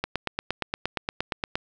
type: click train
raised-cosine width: 0.3 ms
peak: -10 dBFS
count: 14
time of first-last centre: 0.04-1.555 s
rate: 8.58 Hz
effects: none